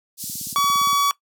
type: band-pass noise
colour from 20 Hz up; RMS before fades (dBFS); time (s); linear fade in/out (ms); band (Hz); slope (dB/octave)
white; -31; 0.17-0.57; 50; 4500 to 14000; 24
type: click train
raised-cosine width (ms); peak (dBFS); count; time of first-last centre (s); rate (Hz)
5; -21; 13; 0.24-0.93; 17.4
type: tone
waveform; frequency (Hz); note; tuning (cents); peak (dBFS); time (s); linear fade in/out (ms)
45% pulse; 1135; C#6; +41; -16; 0.56-1.11; 0
effects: noise-tail reverb RT60 0.1 s tail -19 dB re dry + high-pass 200 Hz 12 dB/octave